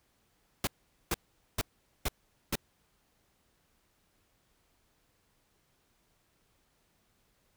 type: noise bursts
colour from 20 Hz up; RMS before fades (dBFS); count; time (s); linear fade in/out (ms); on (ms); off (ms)
pink; -30; 5; 0.64-2.555; 2; 31; 440
effects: pink hiss -72 dBFS RMS until 7.56 s